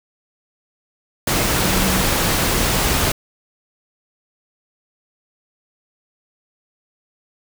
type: tone in noise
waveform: sine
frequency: 187.9 Hz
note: F#3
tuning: 27 cents sharp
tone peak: -23 dBFS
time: 1.59-2.03 s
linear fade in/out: 5 ms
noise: pink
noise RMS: -18 dBFS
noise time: 1.27-3.12 s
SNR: -8 dB
effects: none